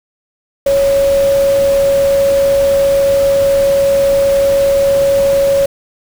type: tone in noise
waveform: sine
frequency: 554.4 Hz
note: C#5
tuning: in tune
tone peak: -8 dBFS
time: 0.66-5.66 s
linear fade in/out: 5 ms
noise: pink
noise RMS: -25 dBFS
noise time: 0.66-5.66 s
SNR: +14 dB
effects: none